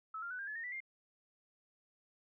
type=tone with pitch steps; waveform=sine; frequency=1300 / 1393.3 / 1493.3 / 1600.5 / 1715.4 / 1838.5 / 1970.4 / 2112 Hz; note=E6 / F6 / F#6 / G6 / A6 / A#6 / B6 / C7; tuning=-24 / -4 / +16 / +36 / -44 / -24 / -5 / +16 cents; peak=-40 dBFS; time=0.14-0.804 s; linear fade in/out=5 ms; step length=83 ms; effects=none